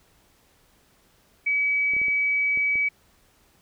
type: tone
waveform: sine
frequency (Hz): 2280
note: C#7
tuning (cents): +48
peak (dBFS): -20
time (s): 1.46-2.89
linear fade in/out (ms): 10
type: clicks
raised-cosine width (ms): 2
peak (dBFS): -28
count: 6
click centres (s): 1.936 / 1.966 / 2.016 / 2.083 / 2.574 / 2.756
effects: pink hiss -61 dBFS RMS until 3.61 s